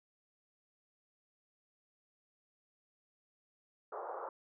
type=band-pass noise; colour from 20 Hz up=pink; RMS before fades=-43 dBFS; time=3.92-4.29 s; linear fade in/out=2 ms; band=420 to 1300 Hz; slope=48 dB/octave; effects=none